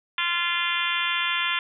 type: harmonic tone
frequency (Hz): 345.8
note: F4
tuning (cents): -17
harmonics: 3 / 4 / 5 / 6 / 7 / 8 / 9 / 10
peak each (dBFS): -31 / -31 / -31 / -31 / -31 / -31 / -31 / -31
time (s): 0.18-1.59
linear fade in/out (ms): 2
effects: none